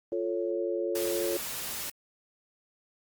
sine chord, F augmented, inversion none, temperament equal, 349.2 / 440 / 554.4 Hz, F4 / A4 / C#5, 0 / 0 / 0 cents, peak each -31 / -33 / -33 dBFS, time 0.12-1.37 s, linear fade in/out 2 ms
white noise, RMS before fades -36 dBFS, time 0.95-1.9 s, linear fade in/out 5 ms
effects Opus 24 kbps

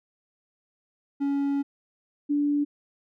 triangle / sine tone pair in turn, 280.6 / 290.3 Hz, C#4 / D4, +21 / -20 cents, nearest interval minor second, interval 59 cents, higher second, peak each -21 dBFS, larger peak neither, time 1.2-1.63 / 2.29-2.65 s, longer first, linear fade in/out 20 ms, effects none

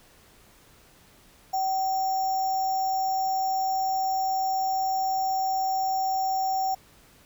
sine tone with sample-and-hold, 764 Hz, G5, 45 cents flat, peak -23 dBFS, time 1.53-6.75 s, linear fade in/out 10 ms, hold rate 6300 Hz, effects pink hiss -56 dBFS RMS until 7.25 s

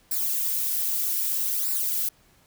violet noise with flanger, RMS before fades -26 dBFS, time 0.11-2.09 s, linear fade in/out 5 ms, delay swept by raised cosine 0.31 to 4.91 ms, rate 0.63 Hz, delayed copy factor -0.85, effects pink hiss -60 dBFS RMS until 2.46 s

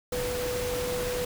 sine tone in noise, 493.9 Hz, B4, in tune, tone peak -29 dBFS, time 0.12-1.25 s, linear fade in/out 5 ms, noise pink, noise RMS -34 dBFS, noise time 0.12-1.25 s, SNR +2 dB, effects none

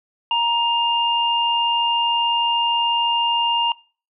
sine tone pair together, 938.4 / 2812 Hz, A#5 / F7, +11 / +11 cents, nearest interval octave + perfect fifth, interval 1900 cents, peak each -19 dBFS, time 0.31-3.72 s, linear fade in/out 2 ms, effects noise-tail reverb RT60 0.4 s tail -24 dB re dry

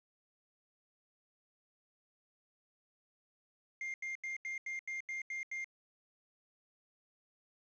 triangle tone bursts, 2111 Hz, C7, 15 cents sharp, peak -36 dBFS, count 9, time 3.81-5.644 s, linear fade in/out 2 ms, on 130 ms, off 83 ms, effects resampled to 16000 Hz + 11-bit

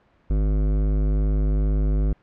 sine tone with hard clipping, 51.2 Hz, G#1, 24 cents flat, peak -20 dBFS, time 0.3-2.13 s, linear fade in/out 5 ms, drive 15 dB, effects pink hiss -60 dBFS RMS until 2.22 s + low-pass 2000 Hz 12 dB/octave

